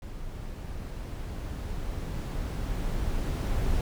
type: noise with level ramp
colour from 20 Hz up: brown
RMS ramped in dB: -39 to -27 dBFS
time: 0.02-3.81 s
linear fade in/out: 2 ms
effects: none